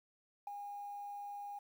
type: tone with ADSR envelope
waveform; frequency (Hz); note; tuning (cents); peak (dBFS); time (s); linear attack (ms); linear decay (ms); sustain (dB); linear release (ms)
sine; 814; G#5; -35; -35; 0.47-1.59; 4; 9; -7; 7
effects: tanh soft clip ceiling -36 dBFS + 11-bit